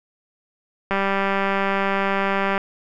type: click train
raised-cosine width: 0.5 ms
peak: -7 dBFS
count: 328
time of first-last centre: 0.91-2.578 s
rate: 196 Hz
effects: none